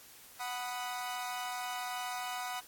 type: chord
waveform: sawtooth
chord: B major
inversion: second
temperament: equal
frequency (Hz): 740 / 987.8 / 1244.5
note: F#5 / B5 / D#6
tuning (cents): 0 / 0 / 0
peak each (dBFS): -35 / -38 / -40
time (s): 0.39-2.61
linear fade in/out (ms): 20
effects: white hiss -55 dBFS RMS until 2.67 s + AAC 64 kbps